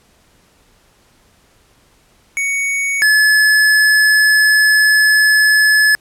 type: tone pair in turn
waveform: square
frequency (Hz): 2231 / 1716.9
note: C#7 / A6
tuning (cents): +11 / -43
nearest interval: perfect fourth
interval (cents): 454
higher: first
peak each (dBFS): -16 / -9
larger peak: second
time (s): 2.37-3.02 / 3.02-5.95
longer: second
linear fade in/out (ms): 0
effects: pink hiss -53 dBFS RMS until 6 s + low-pass 12000 Hz 12 dB/octave